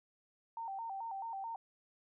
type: tone with vibrato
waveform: sine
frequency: 844 Hz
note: G#5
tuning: 28 cents sharp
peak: -39 dBFS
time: 0.57-1.56 s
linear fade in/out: 2 ms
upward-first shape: square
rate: 4.6 Hz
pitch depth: 140 cents each way
effects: none